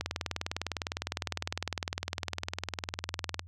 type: click train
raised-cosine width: 0.2 ms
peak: -14 dBFS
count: 68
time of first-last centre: 0.01-3.394 s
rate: 19.8 Hz
effects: added 87 Hz sine -47 dBFS peak until 3.47 s